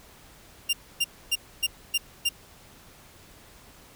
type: tone bursts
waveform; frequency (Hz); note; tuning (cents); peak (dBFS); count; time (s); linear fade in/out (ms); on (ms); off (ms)
sawtooth; 2794; F7; 0; -18; 6; 0.69-2.292; 10; 42; 270
effects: pink hiss -52 dBFS RMS until 3.95 s